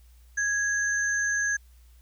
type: tone pair together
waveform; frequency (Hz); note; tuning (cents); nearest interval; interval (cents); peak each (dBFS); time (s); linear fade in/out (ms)
sine; 1661.2 / 6281; G#6 / G8; 0 / +3; octave + major seventh; 2303; -24 / -32; 0.37-1.57; 10
effects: added 60 Hz sine -51 dBFS peak until 2.01 s + white hiss -65 dBFS RMS until 2.01 s